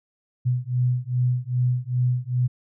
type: beating tone pair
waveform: sine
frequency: 123.47 / 125.97 Hz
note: B2 / B2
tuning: 0 / +35 cents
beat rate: 2.5 Hz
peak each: -23 dBFS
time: 0.45-2.48 s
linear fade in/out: 20 ms
effects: none